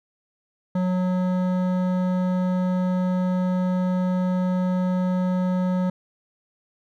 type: tone with hard clipping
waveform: sine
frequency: 182.9 Hz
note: F#3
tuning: 20 cents flat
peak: -22 dBFS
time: 0.75-5.9 s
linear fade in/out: 5 ms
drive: 13 dB
effects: none